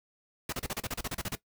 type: noise bursts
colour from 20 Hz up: pink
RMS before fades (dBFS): -34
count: 13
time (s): 0.49-1.354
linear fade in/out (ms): 5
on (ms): 36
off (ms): 33
effects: noise-tail reverb RT60 0.1 s tail -17 dB re dry